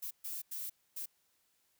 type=noise bursts at uneven times; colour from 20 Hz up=violet; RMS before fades=-41 dBFS; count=4; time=0.02-0.11 / 0.24-0.42 / 0.51-0.7 / 0.96-1.06 s; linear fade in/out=10 ms; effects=white hiss -75 dBFS RMS until 1.79 s